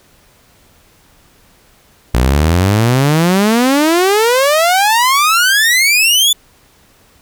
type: exponential sweep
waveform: sawtooth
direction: up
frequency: 58 to 3520 Hz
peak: -5 dBFS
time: 2.14-6.33 s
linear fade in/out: 5 ms
effects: pink hiss -49 dBFS RMS until 7.21 s